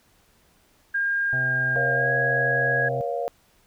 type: tone with pitch glide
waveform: sine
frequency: 1612 to 1656.4 Hz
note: G6 to G#6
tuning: +48 to -5 cents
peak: -21 dBFS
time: 0.94-2.89 s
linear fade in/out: 10 ms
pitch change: +47 cents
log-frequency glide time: 1.95-2.1 s
type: harmonic tone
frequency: 130 Hz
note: C3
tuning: 11 cents flat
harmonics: 1 / 2 / 3 / 4 / 5 / 6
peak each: -29 / -42 / -46 / -45 / -39 / -43 dBFS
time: 1.33-3.01 s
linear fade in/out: 0 ms
type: chord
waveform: sine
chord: Bb minor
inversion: none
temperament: equal with one note detuned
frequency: 475.4 / 554.4 / 698.5 Hz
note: Bb4 / Db5 / F5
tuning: +34 / 0 / 0 cents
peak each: -29 dBFS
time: 1.76-3.28 s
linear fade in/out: 0 ms
effects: pink hiss -61 dBFS RMS until 3.66 s